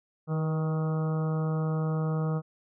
harmonic tone with a mistuned harmonic, 157.3 Hz, D#3, 19 cents sharp, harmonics 1 / 2 / 3 / 4 / 5 / 6 / 7 / 8 / 9, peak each -26 / -41 / -36 / -42 / -44 / -50 / -46 / -43 / -52 dBFS, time 0.27-2.42 s, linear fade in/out 50 ms, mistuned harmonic 3, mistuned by +21 cents, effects none

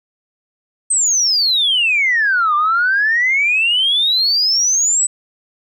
sine exponential two-way sweep, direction down then up, 8410 to 1174.7 to 8070 Hz, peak -11 dBFS, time 0.9-5.07 s, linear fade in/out 10 ms, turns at 2.55 s, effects tanh soft clip ceiling -7 dBFS

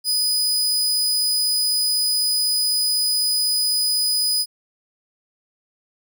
sawtooth tone, 4978 Hz, D#8, in tune, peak -15 dBFS, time 0.04-4.46 s, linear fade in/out 50 ms, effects none

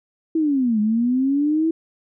sine linear two-way sweep, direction down then up, 329.3 to 207.7 to 329.3 Hz, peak -16 dBFS, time 0.35-1.71 s, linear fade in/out 5 ms, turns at 0.8 s, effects none

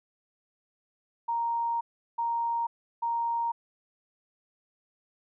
sine tone bursts at uneven times, 932.3 Hz, A#5, in tune, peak -26 dBFS, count 3, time 1.28-1.81 / 2.18-2.67 / 3.02-3.52 s, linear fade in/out 10 ms, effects none

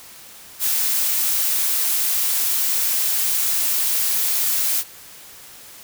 blue noise, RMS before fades -20 dBFS, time 0.59-4.84 s, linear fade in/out 50 ms, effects white hiss -42 dBFS RMS until 5.83 s

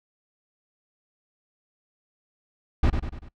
brown noise with echo, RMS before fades -18 dBFS, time 2.83-2.9 s, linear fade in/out 5 ms, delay 97 ms, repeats 4, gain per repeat -6 dB, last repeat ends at 3.288 s, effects noise-tail reverb RT60 0.1 s tail -22 dB re dry + low-pass 4000 Hz 12 dB/octave

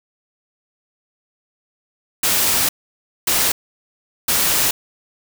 white noise bursts at uneven times, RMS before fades -17 dBFS, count 3, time 2.23-2.69 / 3.27-3.52 / 4.28-4.71 s, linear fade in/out 5 ms, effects none

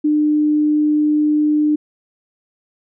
sine tone, 300.8 Hz, D4, 42 cents sharp, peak -12 dBFS, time 0.04-1.76 s, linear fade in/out 10 ms, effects none

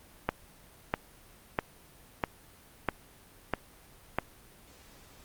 click train, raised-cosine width 0.5 ms, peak -11 dBFS, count 7, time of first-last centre 0.29-4.186 s, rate 1.54 Hz, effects pink hiss -56 dBFS RMS until 5.24 s + Opus 32 kbps

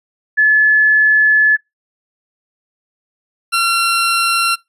sine / 20% pulse tone pair in turn, 1721 / 1366 Hz, A6 / F6, -39 / -39 cents, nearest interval major third, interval 400 cents, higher first, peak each -7 dBFS, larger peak neither, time 0.37-1.57 / 3.52-4.56 s, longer first, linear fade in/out 20 ms, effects noise-tail reverb RT60 0.2 s tail -24 dB re dry + resampled to 32000 Hz

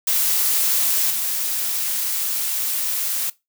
blue noise with level steps, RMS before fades -19 / -23 dBFS, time 0.07-3.3 s, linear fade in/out 5 ms, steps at 1.1 s, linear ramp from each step 5 ms, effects noise-tail reverb RT60 0.2 s tail -20 dB re dry

